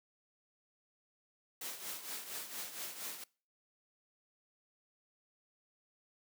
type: noise with tremolo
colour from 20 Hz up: white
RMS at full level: -41 dBFS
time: 1.61-3.24 s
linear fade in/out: 5 ms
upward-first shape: triangle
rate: 4.3 Hz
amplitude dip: 70%
effects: noise-tail reverb RT60 0.4 s tail -24 dB re dry + high-pass 200 Hz 12 dB/octave

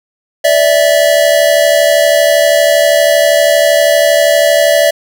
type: tone pair together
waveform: square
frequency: 582 / 654.6 Hz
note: D5 / E5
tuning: -16 / -12 cents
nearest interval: major second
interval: 204 cents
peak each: -10 dBFS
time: 0.44-4.91 s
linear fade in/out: 10 ms
effects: none

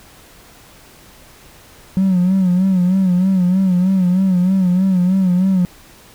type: tone with vibrato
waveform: triangle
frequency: 185 Hz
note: F#3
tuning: in tune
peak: -8 dBFS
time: 1.97-5.65 s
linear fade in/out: 0 ms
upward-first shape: sine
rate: 3.2 Hz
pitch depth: 73 cents each way
effects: tanh soft clip ceiling -7 dBFS + pink hiss -44 dBFS RMS until 6.14 s

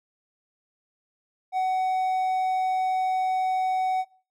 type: tone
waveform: triangle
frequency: 749 Hz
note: F#5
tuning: 21 cents sharp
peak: -20 dBFS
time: 1.52-4.05 s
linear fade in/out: 50 ms
effects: noise-tail reverb RT60 0.4 s tail -21 dB re dry

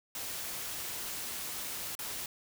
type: noise with dropouts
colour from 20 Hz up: white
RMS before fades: -39 dBFS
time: 0.15-2.26 s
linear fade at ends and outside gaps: 2 ms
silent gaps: 1.952-1.99 s
effects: none

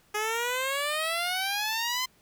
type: exponential sweep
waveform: 10% pulse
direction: up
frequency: 416.3 to 1037 Hz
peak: -19 dBFS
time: 0.14-2.06 s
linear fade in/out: 10 ms
effects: pink hiss -63 dBFS RMS until 2.21 s

